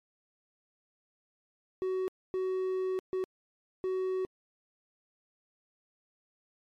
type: tone bursts at uneven times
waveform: triangle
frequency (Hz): 374.3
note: F#4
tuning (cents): +20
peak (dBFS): -27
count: 4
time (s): 1.82-2.08 / 2.34-2.99 / 3.13-3.24 / 3.84-4.25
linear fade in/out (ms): 0
effects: MP3 64 kbps